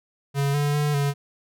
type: tone with pitch steps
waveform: square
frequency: 140.3 / 145.3 / 147.5 / 141.8 Hz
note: C#3 / D3 / D3 / C#3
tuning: +21 / -18 / +8 / +40 cents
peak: -21 dBFS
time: 0.34-1.14 s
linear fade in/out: 50 ms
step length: 200 ms
effects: none